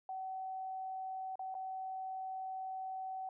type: tone with dropouts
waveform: sine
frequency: 758 Hz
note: F#5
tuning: 42 cents sharp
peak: -39 dBFS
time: 0.09-3.29 s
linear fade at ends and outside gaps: 2 ms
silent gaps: 1.356-1.393 / 1.543-1.55 s
effects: none